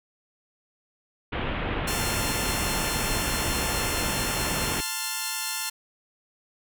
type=low-pass noise; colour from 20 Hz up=pink; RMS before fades=-29 dBFS; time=1.32-4.81 s; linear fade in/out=10 ms; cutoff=3300 Hz; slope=48 dB/octave
type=chord; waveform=5% pulse; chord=F major; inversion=first; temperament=equal; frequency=880 / 1046.5 / 1396.9 Hz; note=A5 / C6 / F6; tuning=0 / 0 / 0 cents; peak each=-20 / -23 / -20 dBFS; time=1.87-5.7 s; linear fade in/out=10 ms
effects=none